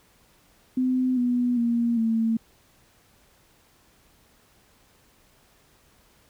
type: tone with pitch steps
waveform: sine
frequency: 255.7 / 245.1 / 235 / 225.3 Hz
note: C4 / B3 / A#3 / A3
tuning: -40 / -13 / +14 / +41 cents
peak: -20 dBFS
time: 0.77-2.37 s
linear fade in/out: 5 ms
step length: 400 ms
effects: pink hiss -60 dBFS RMS until 6.29 s